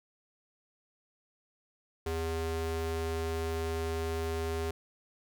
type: ring-modulated tone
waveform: square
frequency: 163.7 Hz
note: E3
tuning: 12 cents flat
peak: -29 dBFS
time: 2.06-4.71 s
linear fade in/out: 5 ms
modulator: 243 Hz
effects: none